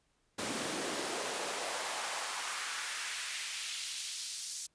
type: noise with high-pass filter sweep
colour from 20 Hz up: pink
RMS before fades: -38 dBFS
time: 0.38-4.67 s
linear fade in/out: 10 ms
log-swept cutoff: 220 to 5900 Hz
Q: 1.3
effects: pink hiss -75 dBFS RMS until 4.74 s + resampled to 22050 Hz